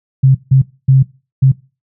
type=tone bursts at uneven times; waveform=sine; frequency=133.3 Hz; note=C3; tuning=33 cents sharp; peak=-4 dBFS; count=4; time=0.23-0.35 / 0.51-0.62 / 0.88-1.03 / 1.42-1.52 s; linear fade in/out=10 ms; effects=noise-tail reverb RT60 0.3 s tail -20 dB re dry